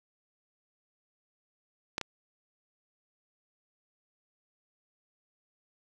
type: clicks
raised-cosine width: 0.2 ms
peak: -13 / -17 dBFS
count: 2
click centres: 1.981 / 2.013 s
effects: none